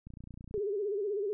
click train, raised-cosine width 5 ms, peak -34 dBFS, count 16, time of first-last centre 0.07-0.578 s, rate 29.5 Hz
sine tone with vibrato, 407.6 Hz, G#4, 32 cents flat, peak -30 dBFS, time 0.54-1.33 s, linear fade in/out 0 ms, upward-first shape sine, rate 16 Hz, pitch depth 100 cents each way
effects none

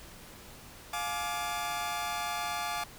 sawtooth chord, D diminished, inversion first, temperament just, 704.8 / 845.8 / 1174.7 Hz, F5 / Ab5 / D6, +16 / +31 / 0 cents, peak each -33 dBFS, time 0.93-2.84 s, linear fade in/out 5 ms, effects pink hiss -50 dBFS RMS until 2.98 s

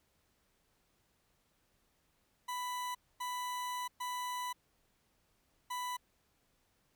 40% pulse tone bursts at uneven times, 992 Hz, B5, 7 cents sharp, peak -36 dBFS, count 4, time 2.48-2.95 / 3.2-3.88 / 4-4.53 / 5.7-5.97 s, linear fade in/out 10 ms, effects pink hiss -75 dBFS RMS until 6.95 s

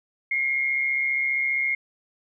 sine tone with amplitude modulation, 2143 Hz, C7, 41 cents sharp, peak -19 dBFS, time 0.31-1.75 s, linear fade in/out 5 ms, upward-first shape sine, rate 135 Hz, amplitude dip 50%, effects none

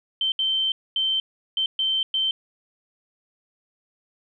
sine tone bursts at uneven times, 3108 Hz, G7, 16 cents flat, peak -20 dBFS, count 6, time 0.21-0.32 / 0.39-0.72 / 0.96-1.2 / 1.57-1.66 / 1.79-2.03 / 2.14-2.31 s, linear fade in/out 2 ms, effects none

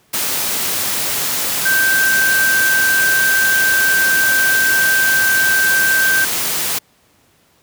sine tone in noise, 1562 Hz, G6, 7 cents flat, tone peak -12 dBFS, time 1.65-6.25 s, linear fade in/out 10 ms, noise white, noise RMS -19 dBFS, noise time 0.13-6.79 s, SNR +4 dB, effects pink hiss -55 dBFS RMS until 7.62 s + high-pass 80 Hz 12 dB/octave

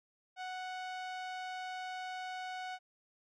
sawtooth tone with low-pass filter, 740 Hz, F#5, in tune, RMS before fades -42 dBFS, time 0.36-2.79 s, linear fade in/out 50 ms, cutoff 4400 Hz, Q 0.7, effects none

